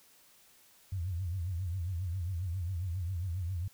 sine tone with vibrato, 89.5 Hz, F2, 43 cents sharp, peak -32 dBFS, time 0.92-3.68 s, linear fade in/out 5 ms, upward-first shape triangle, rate 7.4 Hz, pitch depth 180 cents each way, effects white hiss -62 dBFS RMS until 3.73 s

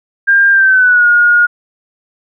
sine tone with pitch glide, 1600 to 1433.7 Hz, G6 to F6, +35 to +45 cents, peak -5 dBFS, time 0.27-1.47 s, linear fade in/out 20 ms, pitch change -190 cents, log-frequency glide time 0.51-1.07 s, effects none

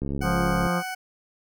click train, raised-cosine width 3 ms, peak -17 dBFS, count 46, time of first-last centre 0.02-0.667 s, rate 69.5 Hz
20% pulse tone, 746 Hz, F#5, 14 cents sharp, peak -25 dBFS, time 0.21-0.95 s, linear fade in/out 10 ms
harmonic tone, 175.5 Hz, F3, 9 cents sharp, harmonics 1 / 2 / 3 / 4 / 5 / 6 / 7 / 8 / 9, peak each -25 / -35 / -30 / -36 / -37 / -36 / -30 / -38 / -38 dBFS, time 0.22-0.83 s, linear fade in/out 50 ms
effects none

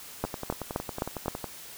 two click trains, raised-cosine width 1 ms, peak -19 / -13 dBFS, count 14 / 5, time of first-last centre 0.25-1.443 / 0.24-1.282 s, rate 10.9 / 3.84 Hz, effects white hiss -45 dBFS RMS until 1.77 s

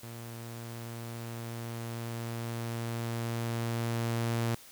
sawtooth tone with level ramp, 116.2 Hz, A#2, 5 cents flat, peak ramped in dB -38 to -24 dBFS, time 0.03-4.55 s, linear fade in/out 5 ms, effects white hiss -53 dBFS RMS until 4.71 s

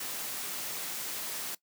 white noise, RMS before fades -37 dBFS, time 0-1.55 s, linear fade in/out 5 ms, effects noise-tail reverb RT60 0.1 s tail -19 dB re dry + high-pass 150 Hz 12 dB/octave

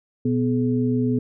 sine tone cluster, 122 / 248.6 / 424.9 Hz, B2 / B3 / G#4, -21 / +12 / +40 cents, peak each -24 / -20 / -27 dBFS, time 0.25-1.19 s, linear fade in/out 5 ms, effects none

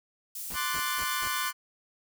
pink high-pass noise, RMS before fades -38 dBFS, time 0.35-1.51 s, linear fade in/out 5 ms, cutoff 10000 Hz, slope 12 dB/octave
pink noise bursts, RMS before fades -42 dBFS, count 4, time 0.5-1.28 s, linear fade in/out 5 ms, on 60 ms, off 180 ms
sawtooth chord, D dominant seventh, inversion third, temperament equal, 1046.5 / 1174.7 / 1480 / 1760 Hz, C6 / D6 / F#6 / A6, 0 / 0 / 0 / 0 cents, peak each -30 / -31 / -31 / -34 dBFS, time 0.53-1.53 s, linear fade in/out 50 ms
effects none

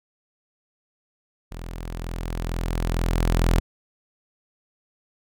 sawtooth tone with level ramp, 42.19 Hz, E1, 41 cents sharp, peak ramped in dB -30 to -12 dBFS, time 1.51-3.6 s, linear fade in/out 10 ms, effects none

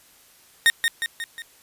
30% pulse tone with echo, 1843 Hz, A#6, 20 cents flat, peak -10 dBFS, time 0.66-0.7 s, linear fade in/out 0 ms, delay 180 ms, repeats 4, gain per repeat -5 dB, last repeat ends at 1.42 s, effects white hiss -54 dBFS RMS until 1.62 s + resampled to 32000 Hz

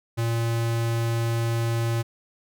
square tone, 115.7 Hz, A#2, 13 cents flat, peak -23 dBFS, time 0.17-2.03 s, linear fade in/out 20 ms, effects none

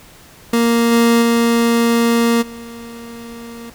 30% pulse tone with level steps, 233.1 Hz, A#3, in tune, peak -9 / -7 / -9 / -28 dBFS, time 0.53-3.7 s, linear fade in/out 5 ms, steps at 0.91 / 1.21 / 2.41 s, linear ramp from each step 20 ms, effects pink hiss -43 dBFS RMS until 3.74 s

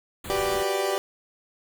pink band-stop noise, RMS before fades -37 dBFS, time 0.24-0.63 s, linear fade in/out 5 ms, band 4400 to 6700 Hz, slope 96 dB/octave
30% pulse chord, G major seventh, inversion third, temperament equal, 370 / 392 / 493.9 / 587.3 Hz, F#4 / G4 / B4 / D5, 0 / 0 / 0 / 0 cents, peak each -30 / -24 / -30 / -26 dBFS, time 0.3-0.98 s, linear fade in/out 0 ms
effects none

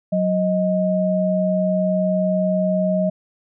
sine tone pair together, 185 / 625.5 Hz, F#3 / D#5, 0 / +9 cents, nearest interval octave + major sixth, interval 2109 cents, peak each -19 dBFS, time 0.12-3.1 s, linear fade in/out 10 ms, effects none

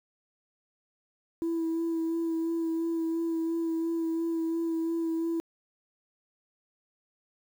sine tone with vibrato, 329.6 Hz, E4, in tune, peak -25 dBFS, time 1.42-5.4 s, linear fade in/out 0 ms, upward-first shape sine, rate 2.9 Hz, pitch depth 20 cents each way, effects tanh soft clip ceiling -25 dBFS + 9-bit

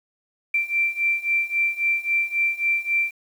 sine beating tone pair, 2349 / 2352.7 Hz, D7 / D7, 0 / +2 cents, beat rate 3.7 Hz, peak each -24 / -22 dBFS, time 0.54-3.11 s, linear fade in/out 5 ms, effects 8-bit

